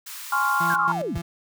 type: high-pass noise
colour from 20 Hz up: white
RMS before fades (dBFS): -37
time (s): 0.06-0.76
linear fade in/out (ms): 10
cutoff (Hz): 900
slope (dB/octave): 96
type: chord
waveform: sine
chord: Db major seventh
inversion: second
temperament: equal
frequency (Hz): 830.6 / 1046.5 / 1108.7 / 1396.9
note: Ab5 / C6 / Db6 / F6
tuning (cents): 0 / 0 / 0 / 0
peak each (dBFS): -27 / -25 / -26 / -23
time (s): 0.32-0.92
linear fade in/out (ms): 5
type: tone with tremolo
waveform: 35% pulse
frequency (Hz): 169.6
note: E3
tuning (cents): +50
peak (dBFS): -27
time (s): 0.6-1.22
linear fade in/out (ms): 10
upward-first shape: square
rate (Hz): 3.6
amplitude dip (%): 75
type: linear sweep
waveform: sine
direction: down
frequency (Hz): 1661.2 to 46.38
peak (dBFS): -25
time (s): 0.7-1.18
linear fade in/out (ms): 0
effects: none